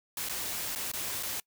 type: noise with dropouts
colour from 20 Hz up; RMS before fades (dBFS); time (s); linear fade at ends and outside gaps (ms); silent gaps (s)
white; -35; 0.17-1.4; 2; 0.288-0.295 / 0.751-0.758 / 0.917-0.935 / 1.228-1.232
effects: noise-tail reverb RT60 0.1 s tail -24 dB re dry